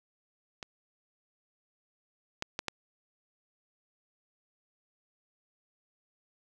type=clicks; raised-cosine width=0.2 ms; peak=-22 / -15 / -15 / -14 dBFS; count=4; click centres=0.628 / 2.424 / 2.591 / 2.683 s; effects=none